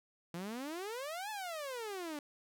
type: exponential two-way sweep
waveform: sawtooth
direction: up then down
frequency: 164.81 to 880 to 284.4 Hz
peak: -36 dBFS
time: 0.34-2.19 s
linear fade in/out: 2 ms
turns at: 1.3 s
effects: none